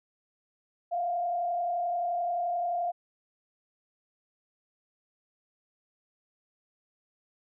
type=tone with frequency modulation; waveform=sine; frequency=699 Hz; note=F5; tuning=1 cent sharp; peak=-27 dBFS; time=0.91-2.92 s; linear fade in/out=20 ms; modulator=31.5 Hz; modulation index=0.69; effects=none